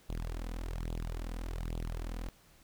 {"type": "tone with flanger", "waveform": "sawtooth", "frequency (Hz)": 41.2, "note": "E1", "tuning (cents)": 0, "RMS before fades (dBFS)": -38, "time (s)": [0.09, 2.29], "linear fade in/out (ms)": 0, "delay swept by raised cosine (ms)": [0.26, 4.06], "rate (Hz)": 1.2, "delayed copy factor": 0.9, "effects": ["pink hiss -63 dBFS RMS until 2.63 s"]}